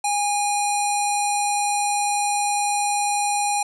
square tone with low-pass filter, 819 Hz, G#5, 24 cents flat, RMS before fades -22 dBFS, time 0.04-3.63 s, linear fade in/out 5 ms, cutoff 8500 Hz, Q 8, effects none

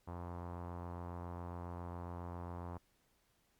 sawtooth tone with low-pass filter, 87.31 Hz, F2, in tune, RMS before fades -45 dBFS, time 0.07-2.78 s, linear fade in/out 10 ms, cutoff 1000 Hz, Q 2.8, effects pink hiss -75 dBFS RMS until 3.59 s + MP3 96 kbps

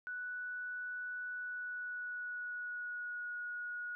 sine tone with pitch glide, 1480 to 1452.9 Hz, F#6 to F#6, 0 to -32 cents, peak -39 dBFS, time 0.07-3.95 s, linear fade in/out 0 ms, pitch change -32 cents, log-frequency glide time 1.31-3.34 s, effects none

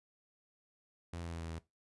sawtooth tone with pitch steps, 85.3 / 84.32 / 83.35 / 82.39 / 81.45 Hz, F2 / E2 / E2 / E2 / E2, -40 / +40 / +20 / 0 / -20 cents, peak -37 dBFS, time 1.13-1.59 s, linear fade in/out 5 ms, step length 92 ms, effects noise-tail reverb RT60 0.2 s tail -18 dB re dry + resampled to 24000 Hz

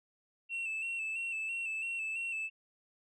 sine tone with vibrato, 2675 Hz, E7, 25 cents sharp, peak -32 dBFS, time 0.49-2.5 s, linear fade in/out 50 ms, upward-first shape square, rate 3 Hz, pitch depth 32 cents each way, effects tanh soft clip ceiling -33 dBFS

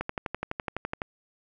click train, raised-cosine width 0.5 ms, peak -15 dBFS, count 13, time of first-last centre 0.01-1.018 s, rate 11.9 Hz, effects none

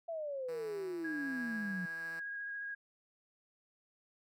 sine exponential sweep, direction down, 680 to 174.61 Hz, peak -37 dBFS, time 0.08-1.86 s, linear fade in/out 10 ms
5% pulse tone with tremolo, 164.81 Hz, E3, in tune, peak -39 dBFS, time 0.48-2.2 s, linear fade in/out 10 ms, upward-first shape sine, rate 1.3 Hz, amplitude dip 30%
sine tone with vibrato, 1642 Hz, G#6, 20 cents flat, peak -39 dBFS, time 1.04-2.75 s, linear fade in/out 10 ms, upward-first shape triangle, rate 14 Hz, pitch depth 19 cents each way
effects none

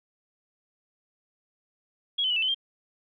sine tone with pitch steps, 3318 / 3052 / 2933 / 2657 / 3041 / 3183 Hz, G#7 / G7 / F#7 / E7 / F#7 / G7, -2 / -47 / -16 / +13 / +47 / +26 cents, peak -23 dBFS, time 2.18-2.546 s, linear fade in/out 10 ms, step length 61 ms, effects none

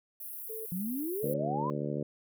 pink high-pass noise, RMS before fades -42 dBFS, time 0.2-1.34 s, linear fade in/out 5 ms, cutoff 11000 Hz, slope 48 dB/octave
sine tone, 441.9 Hz, A4, 7 cents sharp, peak -39 dBFS, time 0.49-0.66 s, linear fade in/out 10 ms
sine exponential sweep, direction up, 170.3 to 1056 Hz, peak -32 dBFS, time 0.72-1.7 s, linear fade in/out 0 ms
harmonic tone, 73 Hz, D2, 10 cents flat, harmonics 2 / 3 / 4 / 5 / 6 / 7 / 8, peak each -36 / -38 / -39 / -40 / -41 / -41 / -42 dBFS, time 1.23-2.03 s, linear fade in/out 5 ms
effects none

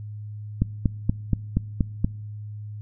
click train, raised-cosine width 5 ms, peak -7 dBFS, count 7, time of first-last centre 0.62-2.045 s, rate 4.21 Hz, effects noise-tail reverb RT60 0.9 s tail -24 dB re dry + added 105 Hz sine -33 dBFS peak until 2.81 s

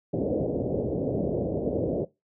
white low-pass noise, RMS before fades -27 dBFS, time 0.13-2.05 s, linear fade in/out 10 ms, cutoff 580 Hz, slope 48 dB/octave, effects noise-tail reverb RT60 0.2 s tail -19 dB re dry + high-pass 80 Hz 12 dB/octave

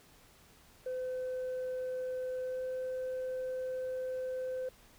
sine tone with pitch glide, 510 to 513.3 Hz, C5 to C5, -44 to -33 cents, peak -32 dBFS, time 0.86-4.69 s, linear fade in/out 5 ms, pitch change +11 cents, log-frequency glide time 2.43-2.64 s, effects tanh soft clip ceiling -33 dBFS + pink hiss -61 dBFS RMS until 4.98 s

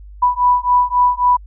sine beating tone pair, 985 / 988.7 Hz, B5 / B5, -5 / +2 cents, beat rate 3.7 Hz, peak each -14 dBFS, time 0.22-1.37 s, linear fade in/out 10 ms, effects added 50 Hz sine -34 dBFS peak until 1.46 s

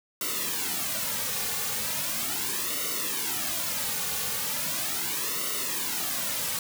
white noise with flanger, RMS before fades -30 dBFS, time 0.21-6.59 s, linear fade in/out 2 ms, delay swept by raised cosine 1.2 to 3.1 ms, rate 0.38 Hz, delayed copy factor -0.8, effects none

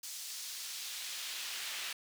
brown noise with high-pass filter sweep, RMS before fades -42 dBFS, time 0.03-1.93 s, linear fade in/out 5 ms, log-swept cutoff 5900 to 2500 Hz, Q 1, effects none

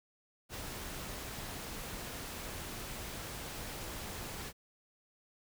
pink noise, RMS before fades -43 dBFS, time 0.49-4.53 s, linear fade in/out 50 ms, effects none

